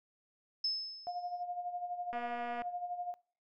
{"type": "tone with exponential decay", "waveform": "sine", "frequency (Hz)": 5220, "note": "E8", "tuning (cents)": -18, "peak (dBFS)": -29, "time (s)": [0.64, 1.43], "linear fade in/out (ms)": 5, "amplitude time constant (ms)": 170}
{"type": "tone with tremolo", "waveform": "sine", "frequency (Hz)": 710, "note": "F5", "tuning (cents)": 28, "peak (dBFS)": -34, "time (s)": [1.07, 3.14], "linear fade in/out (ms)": 0, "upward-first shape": "sine", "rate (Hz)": 12, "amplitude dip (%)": 65}
{"type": "click train", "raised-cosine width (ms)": 0.5, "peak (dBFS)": -29, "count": 119, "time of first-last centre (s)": [2.13, 2.62], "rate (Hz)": 241}
{"effects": ["noise-tail reverb RT60 0.5 s tail -24 dB re dry"]}